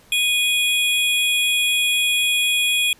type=tone pair together; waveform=square; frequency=2476 / 3332 Hz; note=D#7 / G#7; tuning=-9 / +5 cents; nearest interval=perfect fourth; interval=514 cents; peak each=-20 dBFS; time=0.12-2.93 s; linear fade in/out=2 ms; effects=pink hiss -52 dBFS RMS until 2.99 s + resampled to 32000 Hz